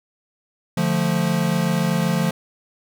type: chord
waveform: square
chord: D minor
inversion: none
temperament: equal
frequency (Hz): 146.83 / 174.61 / 220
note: D3 / F3 / A3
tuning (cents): 0 / 0 / 0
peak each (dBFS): -25 / -21 / -25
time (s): 0.77-2.31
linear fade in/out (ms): 5
effects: none